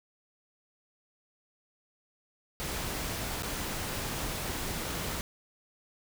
pink noise with dropouts, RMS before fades -35 dBFS, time 2.6-5.21 s, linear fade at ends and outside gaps 0 ms, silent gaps 3.423-3.432 s, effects none

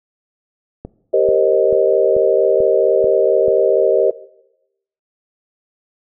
click train, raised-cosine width 2 ms, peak -15 dBFS, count 7, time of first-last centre 0.85-3.482 s, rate 2.28 Hz
sine chord, C minor seventh, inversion second, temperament equal with one note detuned, 392 / 466.2 / 530.6 / 622.3 Hz, G4 / Bb4 / C5 / Eb5, 0 / 0 / +24 / 0 cents, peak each -16 dBFS, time 1.13-4.11 s, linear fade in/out 10 ms
effects noise-tail reverb RT60 0.9 s tail -19 dB re dry

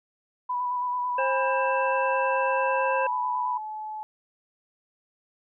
sine tone with vibrato, 987.8 Hz, B5, in tune, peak -25 dBFS, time 0.49-3.58 s, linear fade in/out 10 ms, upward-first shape square, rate 9.1 Hz, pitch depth 16 cents each way
harmonic tone, 531 Hz, C5, 25 cents sharp, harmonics 1 / 3 / 5, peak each -26 / -31 / -33 dBFS, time 1.18-3.07 s, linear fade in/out 5 ms
sine tone with pitch glide, 817 to 860.1 Hz, G#5 to A5, -29 to -40 cents, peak -32 dBFS, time 1.19-4.03 s, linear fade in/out 0 ms, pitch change +89 cents, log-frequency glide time 2.5-3.01 s
effects none

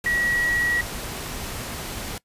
sine tone in noise, 1919 Hz, A#6, 50 cents sharp, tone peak -20 dBFS, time 0.06-0.81 s, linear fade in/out 2 ms, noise pink, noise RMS -32 dBFS, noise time 0.04-2.18 s, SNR +9 dB, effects noise-tail reverb RT60 0.1 s tail -21 dB re dry + resampled to 32000 Hz

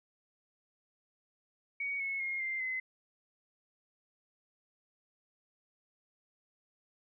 sine tone with pitch steps, 2243 / 2192 / 2142 / 2093 / 2045 Hz, C#7 / C#7 / C7 / C7 / C7, +20 / -20 / +40 / 0 / -40 cents, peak -33 dBFS, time 1.8-2.8 s, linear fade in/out 5 ms, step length 200 ms, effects none

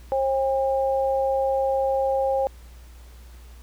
sine tone pair together, 536.6 / 804 Hz, C5 / G5, +44 / +44 cents, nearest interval perfect fifth, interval 700 cents, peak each -21 / -25 dBFS, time 0.12-2.47 s, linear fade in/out 0 ms, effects added 60 Hz sine -42 dBFS peak until 3.62 s + pink hiss -54 dBFS RMS until 3.62 s

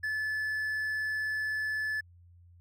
triangle tone, 1732 Hz, A6, 28 cents flat, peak -28 dBFS, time 0.03-2.01 s, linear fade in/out 10 ms, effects added 87 Hz sine -54 dBFS peak until 2.6 s

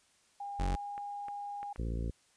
sine tone with pitch glide, 807 to 814 Hz, G#5 to G#5, -50 to -35 cents, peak -38 dBFS, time 0.4-1.73 s, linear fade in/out 5 ms, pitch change +15 cents, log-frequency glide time 0.58-0.78 s
40% pulse tone, 46.25 Hz, F#1, in tune, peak -29 dBFS, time 0.59-0.76 s, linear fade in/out 10 ms
clicks, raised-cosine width 0.5 ms, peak -33 dBFS, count 4, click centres 0.979 / 1.284 / 1.63 / 1.76 s
harmonic tone, 56.9 Hz, A#1, 41 cents flat, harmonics 1 / 2 / 3 / 4 / 5 / 6 / 7 / 8 / 9, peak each -34 / -40 / -44 / -46 / -48 / -50 / -51 / -52 / -53 dBFS, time 1.78-2.11 s, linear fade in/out 10 ms
effects white hiss -68 dBFS RMS until 2.36 s + resampled to 22050 Hz

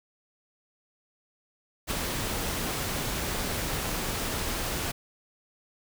pink noise with ADSR envelope, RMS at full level -28 dBFS, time 1.87-4.92 s, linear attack 39 ms, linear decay 12 ms, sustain -3 dB, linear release 12 ms, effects none

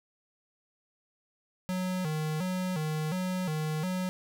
square tone with vibrato, 168.9 Hz, E3, 42 cents sharp, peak -30 dBFS, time 1.69-4.09 s, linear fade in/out 0 ms, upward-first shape square, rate 1.4 Hz, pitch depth 150 cents each way, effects none

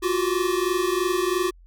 square tone cluster, 350.5 / 373.5 / 1159 Hz, F4 / F#4 / D6, +6 / +16 / -23 cents, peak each -25 / -25 / -32 dBFS, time 0.02-1.51 s, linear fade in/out 20 ms, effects added 43 Hz sine -47 dBFS peak until 1.66 s

